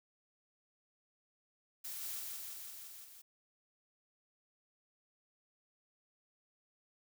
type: noise with echo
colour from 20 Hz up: blue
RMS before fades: -44 dBFS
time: 1.84-2.2 s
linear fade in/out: 10 ms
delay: 170 ms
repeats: 6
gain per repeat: -2 dB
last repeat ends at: 3.22 s
effects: none